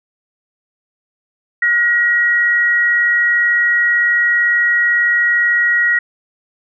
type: tone pair together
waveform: sine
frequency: 1434.5 / 1901 Hz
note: F6 / A#6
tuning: +46 / +33 cents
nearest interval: perfect fourth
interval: 487 cents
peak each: -20 / -11 dBFS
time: 1.62-5.99 s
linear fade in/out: 5 ms
effects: none